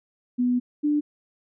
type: tone pair in turn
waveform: sine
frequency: 246.9 / 296 Hz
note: B3 / D4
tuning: 0 / +14 cents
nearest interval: minor third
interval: 314 cents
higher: second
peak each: -19 dBFS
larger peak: neither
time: 0.38-0.6 / 0.83-1.01 s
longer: first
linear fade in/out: 20 ms
effects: none